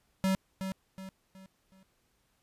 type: tone with echo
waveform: square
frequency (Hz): 190.6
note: G3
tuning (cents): -48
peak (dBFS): -26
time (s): 0.24-0.35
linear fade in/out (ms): 0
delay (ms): 370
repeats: 4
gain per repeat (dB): -8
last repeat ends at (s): 1.83
effects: pink hiss -73 dBFS RMS until 2.42 s + resampled to 32000 Hz